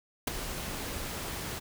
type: noise with ADSR envelope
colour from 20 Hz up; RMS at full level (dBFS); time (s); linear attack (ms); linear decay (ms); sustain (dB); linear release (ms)
pink; -27; 0.27-1.6; 6; 12; -10; 23
effects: none